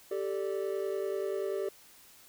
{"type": "chord", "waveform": "triangle", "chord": "G suspended second", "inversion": "none", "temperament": "equal with one note detuned", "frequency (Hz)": [389.7, 440, 587.3], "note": ["G4", "A4", "D5"], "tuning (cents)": [-10, 0, 0], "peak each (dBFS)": [-31, -35, -36], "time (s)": [0.11, 1.69], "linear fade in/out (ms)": 5, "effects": ["white hiss -57 dBFS RMS until 2.28 s"]}